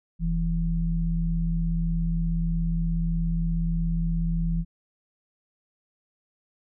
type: tone pair together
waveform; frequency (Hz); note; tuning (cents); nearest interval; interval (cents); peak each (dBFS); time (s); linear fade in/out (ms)
sine; 41.6 / 166.4; E1 / E3; +17 / +17; 2 octaves; 2400; -25; 0.19-4.65; 50
effects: none